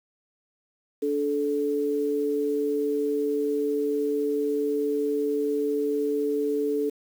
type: tone pair together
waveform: sine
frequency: 290 / 434.5 Hz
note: D4 / A4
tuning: -22 / -22 cents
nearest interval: perfect fifth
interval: 700 cents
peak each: -28 / -24 dBFS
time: 1.02-6.9 s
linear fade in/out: 10 ms
effects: 8-bit